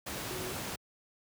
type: tone in noise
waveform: sine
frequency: 369.4 Hz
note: F#4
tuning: 3 cents flat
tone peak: -41 dBFS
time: 0.3-0.53 s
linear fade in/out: 10 ms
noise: pink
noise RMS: -38 dBFS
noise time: 0.06-0.76 s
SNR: -6 dB
effects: high-pass 80 Hz 12 dB/octave